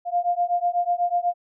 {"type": "beating tone pair", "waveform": "sine", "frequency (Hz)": [698.5, 706.6], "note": ["F5", "F5"], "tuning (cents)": [0, 20], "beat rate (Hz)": 8.1, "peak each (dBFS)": [-23, -23], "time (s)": [0.05, 1.34], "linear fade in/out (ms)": 50, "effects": []}